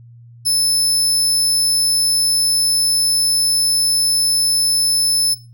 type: tone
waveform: 20% pulse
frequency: 5250 Hz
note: E8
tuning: 8 cents flat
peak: -8 dBFS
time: 0.45-5.35 s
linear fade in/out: 20 ms
effects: noise-tail reverb RT60 0.3 s tail -19 dB re dry + added 118 Hz sine -39 dBFS peak until 5.53 s

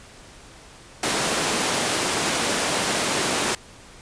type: high-pass noise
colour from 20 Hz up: pink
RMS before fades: -23 dBFS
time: 1.03-3.55 s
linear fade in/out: 2 ms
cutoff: 240 Hz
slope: 12 dB/octave
effects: pink hiss -46 dBFS RMS until 4.01 s + resampled to 22050 Hz

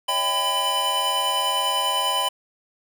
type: tone cluster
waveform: square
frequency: 558 / 640 / 796 / 1005 / 3005 Hz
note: C#5 / D#5 / G5 / B5 / F#7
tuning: +11 / +49 / +26 / +30 / +26 cents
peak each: -34 / -34 / -30 / -25 / -25 dBFS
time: 0.08-2.29 s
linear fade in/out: 10 ms
effects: none

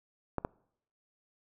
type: clicks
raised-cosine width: 1 ms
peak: -17 dBFS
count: 2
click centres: 0.383 / 0.449 s
effects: noise-tail reverb RT60 0.7 s tail -25 dB re dry

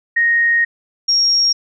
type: tone pair in turn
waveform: sine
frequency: 1866 / 5579 Hz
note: A#6 / F8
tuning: +1 / -3 cents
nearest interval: octave + perfect fifth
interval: 1896 cents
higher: second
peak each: -11 dBFS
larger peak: neither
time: 0.16-0.65 / 1.08-1.53 s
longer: first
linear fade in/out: 10 ms
effects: none

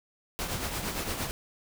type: noise with tremolo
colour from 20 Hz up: pink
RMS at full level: -31 dBFS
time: 0.39-1.31 s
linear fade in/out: 0 ms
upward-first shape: triangle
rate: 8.7 Hz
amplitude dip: 55%
effects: none

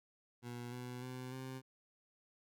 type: tone with pitch steps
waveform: 20% pulse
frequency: 120.8 / 124.05 / 127.39 / 130.82 Hz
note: B2 / B2 / C3 / C3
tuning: -38 / +8 / -46 / 0 cents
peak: -39 dBFS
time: 0.42-1.62 s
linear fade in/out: 50 ms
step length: 300 ms
effects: none

